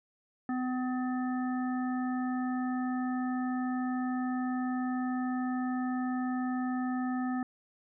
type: harmonic tone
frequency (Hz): 253.3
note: B3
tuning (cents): +44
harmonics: 1 / 3 / 5 / 7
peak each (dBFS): -30 / -39 / -43 / -45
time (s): 0.49-7.43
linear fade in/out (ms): 2
effects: none